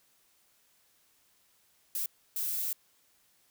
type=noise bursts at uneven times; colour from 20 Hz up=violet; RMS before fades=-33 dBFS; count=2; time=1.95-2.06 / 2.36-2.73 s; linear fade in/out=2 ms; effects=white hiss -68 dBFS RMS until 3.5 s